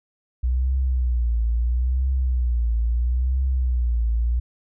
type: tone with vibrato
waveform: sine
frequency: 61 Hz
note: B1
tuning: 21 cents flat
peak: -18 dBFS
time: 0.43-4.4 s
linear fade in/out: 10 ms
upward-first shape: triangle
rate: 0.75 Hz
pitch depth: 140 cents each way
effects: none